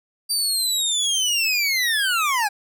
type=linear sweep; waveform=25% pulse; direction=down; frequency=4700 to 789 Hz; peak=-15 dBFS; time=0.29-2.49 s; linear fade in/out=20 ms; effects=none